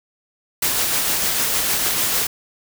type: noise with tremolo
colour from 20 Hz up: white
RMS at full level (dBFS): -19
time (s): 0.62-2.27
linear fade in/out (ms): 5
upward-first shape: sine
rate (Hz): 6.6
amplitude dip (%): 25
effects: none